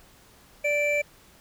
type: tone pair together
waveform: triangle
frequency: 585.2 / 2341 Hz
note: D5 / D7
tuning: -6 / -6 cents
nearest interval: 2 octaves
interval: 2400 cents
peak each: -23 dBFS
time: 0.64-1.02 s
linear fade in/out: 10 ms
effects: pink hiss -55 dBFS RMS until 1.4 s